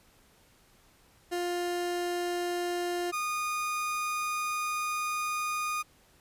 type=tone pair in turn; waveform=30% pulse; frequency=351.6 / 1227.9 Hz; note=F4 / D#6; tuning=+12 / -23 cents; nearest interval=octave + minor seventh; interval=2165 cents; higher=second; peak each=-27 dBFS; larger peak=neither; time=1.31-3.12 / 3.12-5.83 s; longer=second; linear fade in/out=20 ms; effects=pink hiss -62 dBFS RMS until 6.2 s + resampled to 32000 Hz